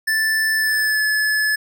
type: tone with pitch glide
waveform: square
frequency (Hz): 1760 to 1720.8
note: A6 to A6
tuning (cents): 0 to -39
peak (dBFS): -17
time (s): 0.07-1.56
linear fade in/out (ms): 10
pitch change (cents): -39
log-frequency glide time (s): 0.55-1.04
effects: none